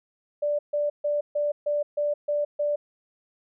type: tone bursts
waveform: sine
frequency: 587.3 Hz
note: D5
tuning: in tune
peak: -22 dBFS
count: 8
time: 0.42-2.76 s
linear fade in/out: 10 ms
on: 170 ms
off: 140 ms
effects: none